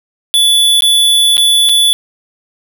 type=tone with dropouts; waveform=square; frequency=3450 Hz; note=A7; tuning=35 cents flat; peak=-7 dBFS; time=0.34-1.93 s; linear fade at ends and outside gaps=0 ms; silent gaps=0.807-0.822 / 1.369-1.379 / 1.69-1.694 s; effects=none